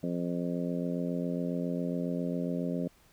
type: harmonic tone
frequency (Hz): 87.31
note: F2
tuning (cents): 0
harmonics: 2 / 3 / 4 / 5 / 6 / 7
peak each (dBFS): -33 / -34 / -42 / -41 / -40 / -41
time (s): 0.03-2.88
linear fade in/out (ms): 5
effects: pink hiss -63 dBFS RMS until 3.12 s